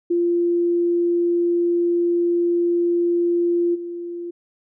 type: tone with level steps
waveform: sine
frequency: 345.7 Hz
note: F4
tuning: 18 cents flat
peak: -16 / -27 dBFS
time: 0.1-4.31 s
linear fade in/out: 10 ms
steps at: 3.74 s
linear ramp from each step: 20 ms
effects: none

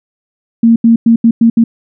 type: tone bursts at uneven times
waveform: sine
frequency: 229.9 Hz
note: A#3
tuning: 24 cents flat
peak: -3 dBFS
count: 6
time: 0.63-0.76 / 0.84-0.96 / 1.06-1.16 / 1.24-1.31 / 1.41-1.5 / 1.57-1.64 s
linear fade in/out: 5 ms
effects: none

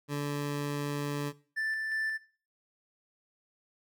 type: tone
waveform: 20% pulse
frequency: 144.7 Hz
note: D3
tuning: 25 cents flat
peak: -26 dBFS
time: 0.08-1.33 s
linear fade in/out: 50 ms
type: tone with tremolo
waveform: triangle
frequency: 1765 Hz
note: A6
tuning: 5 cents sharp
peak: -28 dBFS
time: 1.56-2.18 s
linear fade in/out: 20 ms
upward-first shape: square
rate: 2.8 Hz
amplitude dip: 30%
effects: noise-tail reverb RT60 0.4 s tail -18 dB re dry

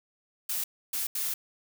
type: noise bursts at uneven times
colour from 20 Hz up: blue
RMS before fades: -31 dBFS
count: 3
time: 0.49-0.64 / 0.93-1.07 / 1.15-1.34 s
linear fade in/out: 5 ms
effects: none

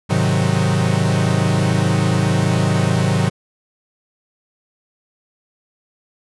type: chord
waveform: 45% pulse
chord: Ab dominant seventh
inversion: none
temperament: equal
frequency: 103.83 / 130.81 / 155.56 / 185 Hz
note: Ab2 / C3 / Eb3 / Gb3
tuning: 0 / 0 / 0 / 0 cents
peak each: -20 dBFS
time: 0.09-3.3 s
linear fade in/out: 20 ms
effects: resampled to 24000 Hz

